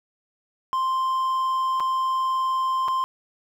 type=tone with dropouts; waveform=triangle; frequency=1046.5 Hz; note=C6; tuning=in tune; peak=-19 dBFS; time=0.73-3.04 s; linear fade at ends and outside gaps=0 ms; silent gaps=1.799-1.804 / 2.88-2.884 s; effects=none